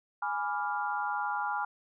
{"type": "chord", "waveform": "sine", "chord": "G# diminished seventh", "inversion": "none", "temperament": "equal", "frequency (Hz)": [830.6, 987.8, 1174.7, 1396.9], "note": ["G#5", "B5", "D6", "F6"], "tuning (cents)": [0, 0, 0, 0], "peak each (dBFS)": [-33, -36, -39, -35], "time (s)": [0.22, 1.65], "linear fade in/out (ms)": 5, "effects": []}